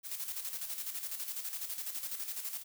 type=noise with tremolo; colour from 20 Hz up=blue; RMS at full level=-38 dBFS; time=0.03-2.64 s; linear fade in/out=50 ms; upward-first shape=square; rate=12 Hz; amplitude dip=55%; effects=none